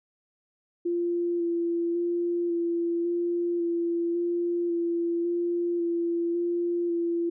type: tone with vibrato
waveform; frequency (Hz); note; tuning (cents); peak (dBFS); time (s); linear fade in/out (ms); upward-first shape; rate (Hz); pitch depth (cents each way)
sine; 343.1; F4; -31; -24; 0.85-7.3; 10; square; 0.91; 14
effects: none